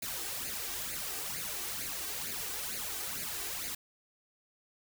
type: noise with flanger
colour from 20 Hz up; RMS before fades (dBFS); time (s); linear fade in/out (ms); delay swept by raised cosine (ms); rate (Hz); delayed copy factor
white; -38; 0.02-3.75; 5; 0.44 to 2.64; 2.2; +0.7
effects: none